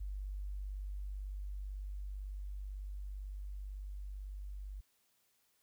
sine tone with level ramp, 49 Hz, G1, in tune, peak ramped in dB -38 to -42 dBFS, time 0-4.81 s, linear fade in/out 10 ms, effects white hiss -75 dBFS RMS until 5.62 s

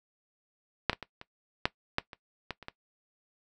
clicks, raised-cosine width 0.3 ms, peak -6 / -16 / -22 / -27 / -8 / -10 / -27 / -18 / -30 / -22 dBFS, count 10, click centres 0.897 / 0.931 / 1.027 / 1.214 / 1.655 / 1.984 / 2.132 / 2.507 / 2.627 / 2.684 s, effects noise-tail reverb RT60 0.1 s tail -18 dB re dry

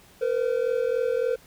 triangle tone pair together, 464.2 / 507.7 Hz, A#4 / B4, -7 / +48 cents, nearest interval major second, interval 155 cents, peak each -23 dBFS, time 0.21-1.36 s, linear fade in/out 10 ms, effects pink hiss -54 dBFS RMS until 1.46 s

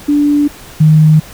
sine tone pair in turn, 291.6 / 155.14 Hz, D4 / D#3, -12 / -5 cents, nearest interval major seventh, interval 1093 cents, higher first, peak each -7 / -3 dBFS, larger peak second, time 0.08-0.48 / 0.8-1.2 s, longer neither, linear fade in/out 10 ms, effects pink hiss -34 dBFS RMS until 1.33 s

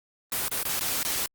white noise with dropouts, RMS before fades -28 dBFS, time 0.32-1.26 s, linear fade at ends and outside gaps 1 ms, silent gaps 0.483-0.515 / 0.631-0.652 / 0.794-0.809 / 1.03-1.049 s, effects Opus 32 kbps

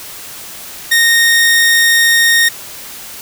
sawtooth tone, 1853 Hz, A#6, 11 cents flat, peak -4 dBFS, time 0.91-2.49 s, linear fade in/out 10 ms, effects white hiss -30 dBFS RMS until 3.21 s

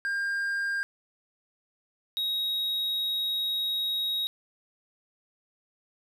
triangle tone pair in turn, 1603 / 3790 Hz, G6 / A#7, +38 / +28 cents, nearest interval octave + minor third, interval 1490 cents, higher second, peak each -25 dBFS, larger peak neither, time 0.05-0.83 / 2.17-4.27 s, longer second, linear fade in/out 0 ms, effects none

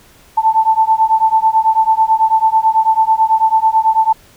sine beating tone pair, 880 / 889.1 Hz, A5 / A5, 0 / +18 cents, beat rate 9.1 Hz, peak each -12 dBFS, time 0.37-4.13 s, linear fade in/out 10 ms, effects pink hiss -46 dBFS RMS until 4.36 s

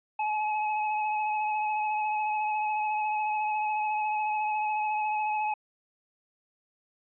square tone with vibrato, 852 Hz, G#5, 44 cents sharp, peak -27 dBFS, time 0.19-5.54 s, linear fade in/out 5 ms, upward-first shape triangle, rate 14 Hz, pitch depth 21 cents each way, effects resampled to 8000 Hz

